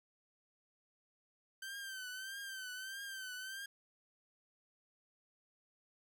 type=tone with vibrato; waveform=sawtooth; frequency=1551 Hz; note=G6; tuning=19 cents flat; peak=-40 dBFS; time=1.62-3.66 s; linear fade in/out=5 ms; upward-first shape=triangle; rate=1.6 Hz; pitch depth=80 cents each way; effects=none